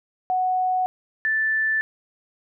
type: tone pair in turn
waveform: sine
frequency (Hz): 740 / 1760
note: F#5 / A6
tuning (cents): 0 / 0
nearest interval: octave + minor third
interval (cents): 1500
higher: second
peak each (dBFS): -19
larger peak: neither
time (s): 0.3-0.86 / 1.25-1.81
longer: neither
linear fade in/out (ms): 0
effects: none